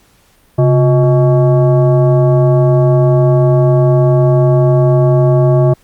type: tone with frequency modulation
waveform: sine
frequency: 135 Hz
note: C#3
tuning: 45 cents flat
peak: -6 dBFS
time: 0.58-5.74 s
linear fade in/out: 10 ms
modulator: 494 Hz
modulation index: 0.89
effects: pink hiss -51 dBFS RMS until 5.83 s + Opus 48 kbps